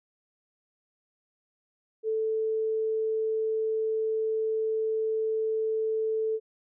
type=tone; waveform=sine; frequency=440 Hz; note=A4; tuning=in tune; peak=-25 dBFS; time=2.03-6.4 s; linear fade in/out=50 ms; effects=none